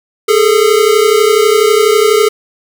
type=tone pair together; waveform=square; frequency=413 / 445.1 Hz; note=G#4 / A4; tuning=-10 / +20 cents; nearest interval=minor second; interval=130 cents; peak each=-10 dBFS; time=0.28-2.29 s; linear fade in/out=10 ms; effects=none